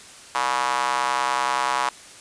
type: tone with high-pass filter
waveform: square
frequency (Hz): 65.1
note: C2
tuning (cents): -8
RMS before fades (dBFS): -23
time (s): 0.35-1.89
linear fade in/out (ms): 0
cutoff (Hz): 980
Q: 3.4
effects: white hiss -44 dBFS RMS until 2.2 s + resampled to 22050 Hz